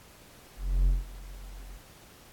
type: tone with ADSR envelope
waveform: triangle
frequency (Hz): 44.73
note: F1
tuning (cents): +42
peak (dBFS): -17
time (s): 0.56-1.79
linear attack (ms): 310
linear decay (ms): 170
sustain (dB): -22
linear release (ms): 24
effects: pink hiss -54 dBFS RMS until 2.32 s + AAC 64 kbps